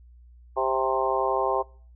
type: harmonic tone with a mistuned harmonic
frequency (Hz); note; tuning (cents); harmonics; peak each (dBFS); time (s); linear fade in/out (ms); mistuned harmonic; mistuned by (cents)
131.8; C3; +13; 3 / 4 / 5 / 6 / 7 / 8; -29 / -29 / -29 / -29 / -29 / -29; 0.56-1.63; 20; 7; -21
effects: noise-tail reverb RT60 0.5 s tail -25 dB re dry + added 60 Hz sine -48 dBFS peak until 1.95 s